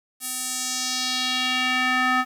square tone with band-pass filter sweep, 254.8 Hz, C4, 46 cents flat, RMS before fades -24 dBFS, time 0.2-2.25 s, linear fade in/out 50 ms, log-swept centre 11000 to 1400 Hz, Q 1.8, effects 8-bit

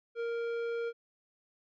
sine tone with tanh clipping, 466.2 Hz, A#4, in tune, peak -34 dBFS, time 0.15-0.93 s, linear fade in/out 50 ms, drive 12 dB, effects none

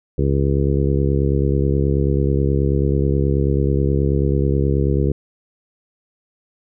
harmonic tone, 69.3 Hz, C#2, in tune, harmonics 1 / 2 / 3 / 4 / 5 / 6 / 7, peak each -19 / -19 / -25 / -27 / -24 / -24 / -28 dBFS, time 0.18-5.12 s, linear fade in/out 5 ms, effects none

